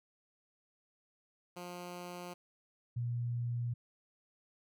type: tone pair in turn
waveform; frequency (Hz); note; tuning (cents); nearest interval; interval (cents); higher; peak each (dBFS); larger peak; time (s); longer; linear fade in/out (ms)
10% pulse / sine; 177.1 / 119.75; F3 / A#2; +24 / +47; perfect fifth; 677; first; -35 / -33; second; 1.56-2.34 / 2.96-3.74; neither; 10
effects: none